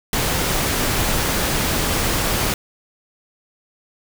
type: noise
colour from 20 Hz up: pink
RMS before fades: -20 dBFS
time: 0.13-2.54 s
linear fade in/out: 2 ms
effects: none